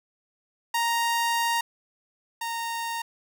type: tone pair in turn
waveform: sawtooth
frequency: 932.3 / 924.8 Hz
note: A#5 / A#5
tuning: 0 / -14 cents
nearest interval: unison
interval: 14 cents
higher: first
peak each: -19 / -25 dBFS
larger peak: first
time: 0.74-1.61 / 2.41-3.02 s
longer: first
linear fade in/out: 5 ms
effects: none